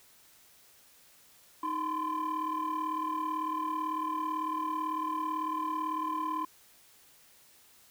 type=tone cluster; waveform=sine; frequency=312.2 / 1016 / 1054 Hz; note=D#4 / B5 / C6; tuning=+6 / +49 / +12 cents; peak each=-36 / -31 / -35 dBFS; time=1.63-6.45 s; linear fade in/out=5 ms; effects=tanh soft clip ceiling -26 dBFS + white hiss -60 dBFS RMS until 7.9 s